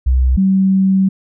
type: tone pair in turn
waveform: sine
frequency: 64 / 191.42 Hz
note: C2 / G3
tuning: -38 / -41 cents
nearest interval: octave + perfect fifth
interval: 1897 cents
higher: second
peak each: -9 dBFS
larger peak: neither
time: 0.06-0.37 / 0.37-1.09 s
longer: second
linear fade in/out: 10 ms
effects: none